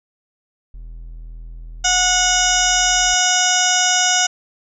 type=tone; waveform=triangle; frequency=41 Hz; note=E1; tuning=9 cents flat; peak=-29 dBFS; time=0.74-3.14 s; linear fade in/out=0 ms
type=harmonic tone; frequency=730 Hz; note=F#5; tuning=24 cents flat; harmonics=1 / 2 / 3 / 4 / 5 / 7 / 8 / 9 / 10; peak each=-21 / -21 / -27 / -21 / -25 / -24 / -21 / -21 / -24 dBFS; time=1.84-4.27 s; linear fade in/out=10 ms
effects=none